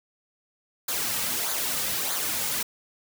white noise with flanger, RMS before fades -28 dBFS, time 0.88-2.63 s, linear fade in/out 5 ms, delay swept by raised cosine 0.36 to 2.96 ms, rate 1.6 Hz, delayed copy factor -0.6, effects none

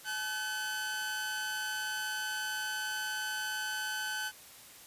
sawtooth tone pair together, 854.3 / 1519 Hz, G#5 / F#6, +49 / +45 cents, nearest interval minor seventh, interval 996 cents, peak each -38 / -31 dBFS, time 0.04-4.32 s, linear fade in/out 50 ms, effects white hiss -53 dBFS RMS until 4.86 s + resampled to 32000 Hz

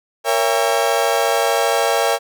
35% pulse chord, A# diminished seventh, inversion none, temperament just, 466.2 / 559.4 / 671.3 / 805.5 Hz, A#4 / C#5 / E5 / G5, 0 / +16 / +31 / +47 cents, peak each -19 dBFS, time 0.24-2.19 s, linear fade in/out 50 ms, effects none

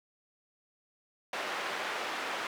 white band-pass noise, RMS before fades -36 dBFS, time 1.33-2.47 s, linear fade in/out 2 ms, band 400 to 2000 Hz, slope 12 dB/octave, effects none

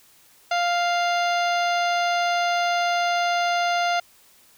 harmonic tone, 698.5 Hz, F5, in tune, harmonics 1 / 2 / 3 / 4 / 5 / 6 / 7 / 9, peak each -21 / -27 / -31 / -33 / -35 / -37 / -38 / -40 dBFS, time 0.51-4 s, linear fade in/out 5 ms, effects white hiss -55 dBFS RMS until 4.57 s

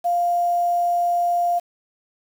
sine tone with quantisation, 698.5 Hz, F5, in tune, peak -17 dBFS, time 0.04-1.6 s, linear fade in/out 20 ms, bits 7, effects none

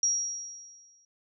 sine tone with exponential decay, 5670 Hz, F8, 25 cents sharp, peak -21 dBFS, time 0.03-1.05 s, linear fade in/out 2 ms, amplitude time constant 220 ms, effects none

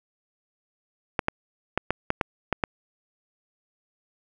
clicks, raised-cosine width 0.5 ms, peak -7 dBFS, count 8, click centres 1.192 / 1.284 / 1.776 / 1.906 / 2.104 / 2.212 / 2.527 / 2.638 s, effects none

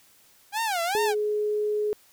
sawtooth tone with vibrato, 784 Hz, G5, in tune, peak -21 dBFS, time 0.52-1.15 s, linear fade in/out 50 ms, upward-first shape sine, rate 2.5 Hz, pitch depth 270 cents each way
sine tone, 420.8 Hz, G#4, 23 cents sharp, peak -23 dBFS, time 0.95-1.93 s, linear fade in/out 0 ms
effects white hiss -58 dBFS RMS until 2.12 s

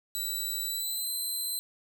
10% pulse tone with pitch glide, 3951 to 4071 Hz, B7 to C8, 0 to -48 cents, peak -24 dBFS, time 0.15-1.59 s, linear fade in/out 0 ms, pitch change +52 cents, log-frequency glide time 0.65-1.1 s, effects none

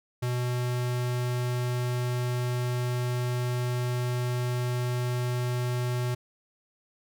square tone, 123.47 Hz, B2, in tune, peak -27 dBFS, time 0.22-6.15 s, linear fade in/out 10 ms, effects none

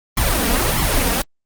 pink noise with flanger, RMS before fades -17 dBFS, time 0.17-1.22 s, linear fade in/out 5 ms, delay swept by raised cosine 0.93 to 4.33 ms, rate 1.6 Hz, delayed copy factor +0.95, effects Opus 32 kbps

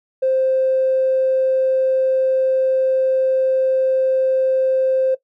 triangle tone with tanh clipping, 524 Hz, C5, 2 cents sharp, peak -14 dBFS, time 0.22-5.15 s, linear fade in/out 10 ms, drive 4 dB, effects noise-tail reverb RT60 0.1 s tail -17 dB re dry

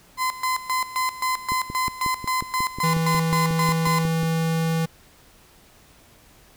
35% pulse tone with tremolo, 1025 Hz, C6, 36 cents flat, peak -19 dBFS, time 0.17-4.07 s, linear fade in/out 50 ms, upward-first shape square, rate 3.8 Hz, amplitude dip 80%
click train, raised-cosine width 3 ms, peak -19 dBFS, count 16, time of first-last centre 1.52-4.232 s, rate 5.53 Hz
square tone, 163.2 Hz, E3, 17 cents flat, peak -21 dBFS, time 2.83-4.86 s, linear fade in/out 10 ms
effects pink hiss -53 dBFS RMS until 6.56 s

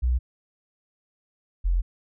sine tone pair in turn, 61.74 / 43.66 Hz, B1 / F1, 0 / 0 cents, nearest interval tritone, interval 600 cents, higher first, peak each -19 dBFS, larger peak neither, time 0.02-0.19 / 1.64-1.82 s, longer second, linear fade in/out 20 ms, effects none

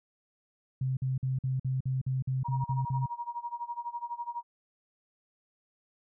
sine tone bursts, 130.81 Hz, C3, in tune, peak -27 dBFS, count 11, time 0.81-3.06 s, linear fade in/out 5 ms, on 160 ms, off 49 ms
sine tone with tremolo, 950 Hz, A#5, 33 cents sharp, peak -31 dBFS, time 2.44-4.43 s, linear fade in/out 20 ms, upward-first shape sine, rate 12 Hz, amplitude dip 90%
effects none

